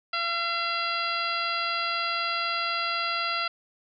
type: harmonic tone with a mistuned harmonic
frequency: 681 Hz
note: F5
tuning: 44 cents flat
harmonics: 1 / 2 / 3 / 4 / 5 / 6 / 7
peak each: -37 / -29 / -35 / -33 / -37 / -36 / -35 dBFS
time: 0.13-3.48 s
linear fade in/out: 5 ms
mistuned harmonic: 5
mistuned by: -34 cents
effects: none